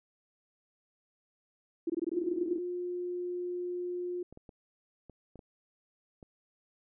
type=tone bursts; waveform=sine; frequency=335.6 Hz; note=E4; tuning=31 cents sharp; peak=-28 dBFS; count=15; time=1.87-2.584 s; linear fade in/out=5 ms; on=28 ms; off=21 ms
type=tone; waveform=sine; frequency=355.8 Hz; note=F4; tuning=32 cents sharp; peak=-33 dBFS; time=2.12-4.23 s; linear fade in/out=5 ms
type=clicks; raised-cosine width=2 ms; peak=-36 dBFS; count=7; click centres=4.326 / 4.374 / 4.492 / 5.097 / 5.357 / 5.392 / 6.228 s
effects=none